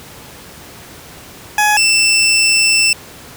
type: tone pair in turn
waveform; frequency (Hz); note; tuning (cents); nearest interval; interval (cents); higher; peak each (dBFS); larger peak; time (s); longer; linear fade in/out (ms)
20% pulse; 841 / 2670; G#5 / E7; +22 / +22; octave + minor sixth; 2000; second; -5; neither; 1.58-1.77 / 1.77-2.93; second; 2
effects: pink hiss -36 dBFS RMS until 3.36 s + high-pass 60 Hz 12 dB/octave